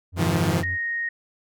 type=tone with vibrato; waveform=triangle; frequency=89.6 Hz; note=F2; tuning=45 cents sharp; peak=-27 dBFS; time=0.12-0.78 s; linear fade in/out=50 ms; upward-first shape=sine; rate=20 Hz; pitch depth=55 cents each way
type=chord; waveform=sawtooth; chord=F minor seventh; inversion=first; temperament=equal with one note detuned; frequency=103.83 / 130.81 / 159.48 / 174.61 Hz; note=Ab2 / C3 / Eb3 / F3; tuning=0 / 0 / +43 / 0 cents; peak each=-24 / -25 / -20 / -20 dBFS; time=0.16-0.64 s; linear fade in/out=50 ms
type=tone; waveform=sine; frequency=1864.7 Hz; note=A#6; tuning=in tune; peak=-24 dBFS; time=0.63-1.09 s; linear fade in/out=5 ms
type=clicks; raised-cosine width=0.2 ms; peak=-29 dBFS; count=2; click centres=0.637 / 0.64 s
effects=none